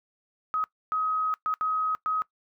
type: tone bursts at uneven times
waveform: sine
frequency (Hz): 1266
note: D#6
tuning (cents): +30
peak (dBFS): -24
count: 5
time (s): 0.54-0.64 / 0.92-1.34 / 1.46-1.54 / 1.61-1.95 / 2.06-2.22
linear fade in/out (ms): 0
effects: noise-tail reverb RT60 0.1 s tail -20 dB re dry